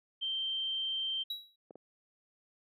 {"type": "tone", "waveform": "sine", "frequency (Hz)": 3136, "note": "G7", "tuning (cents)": 0, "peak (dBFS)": -32, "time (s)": [0.21, 1.24], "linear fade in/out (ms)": 20}
{"type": "tone with exponential decay", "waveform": "triangle", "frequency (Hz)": 3882, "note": "B7", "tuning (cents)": -31, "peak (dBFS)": -31, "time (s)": [1.3, 1.56], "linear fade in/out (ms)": 5, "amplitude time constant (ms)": 55}
{"type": "clicks", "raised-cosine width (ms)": 2, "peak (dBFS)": -31, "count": 2, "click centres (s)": [1.708, 1.756]}
{"effects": ["high-pass 400 Hz 12 dB/octave"]}